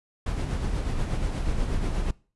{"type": "noise with tremolo", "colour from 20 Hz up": "brown", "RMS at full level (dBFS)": -25, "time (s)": [0.26, 2.11], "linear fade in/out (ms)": 5, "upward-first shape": "sine", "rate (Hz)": 8.3, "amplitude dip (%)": 40, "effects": ["noise-tail reverb RT60 0.4 s tail -23 dB re dry", "resampled to 24000 Hz"]}